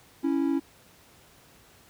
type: tone pair together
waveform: triangle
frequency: 277.2 / 329.8 Hz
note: C#4 / E4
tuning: 0 / +1 cents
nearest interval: minor third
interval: 301 cents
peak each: -23 / -25 dBFS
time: 0.23-0.6 s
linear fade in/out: 20 ms
effects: pink hiss -56 dBFS RMS until 1.89 s + high-pass 60 Hz 12 dB/octave